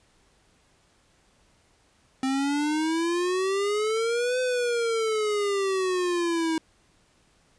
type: exponential two-way sweep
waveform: square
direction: up then down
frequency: 261.6 to 510 to 318.8 Hz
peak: -24 dBFS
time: 2.23-6.58 s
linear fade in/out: 2 ms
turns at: 4.4 s
effects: pink hiss -63 dBFS RMS until 7.58 s + resampled to 22050 Hz